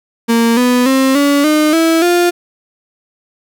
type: tone with pitch steps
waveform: 35% pulse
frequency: 231.2 / 247.8 / 265.6 / 284.6 / 305.1 / 327 / 350.4 Hz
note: A#3 / B3 / C4 / C#4 / D#4 / E4 / F4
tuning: -14 / +6 / +26 / +46 / -34 / -14 / +6 cents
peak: -7 dBFS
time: 0.28-2.31 s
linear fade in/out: 20 ms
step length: 290 ms
effects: none